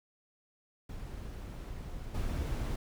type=noise with level steps; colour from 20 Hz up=brown; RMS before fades=-42 / -34 dBFS; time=0.89-2.76 s; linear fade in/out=5 ms; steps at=2.14 s; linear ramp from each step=10 ms; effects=none